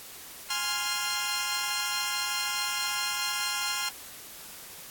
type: chord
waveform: 10% pulse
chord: F minor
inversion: first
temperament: equal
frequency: 830.6 / 1046.5 / 1396.9 Hz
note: Ab5 / C6 / F6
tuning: 0 / 0 / 0 cents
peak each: -27 / -24 / -23 dBFS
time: 0.5-3.89 s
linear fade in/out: 5 ms
effects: white hiss -45 dBFS RMS until 4.9 s + AAC 64 kbps